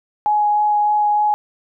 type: tone with vibrato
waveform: sine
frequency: 837 Hz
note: G#5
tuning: 13 cents sharp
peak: -13 dBFS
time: 0.26-1.34 s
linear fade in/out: 0 ms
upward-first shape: sine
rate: 3.3 Hz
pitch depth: 9 cents each way
effects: none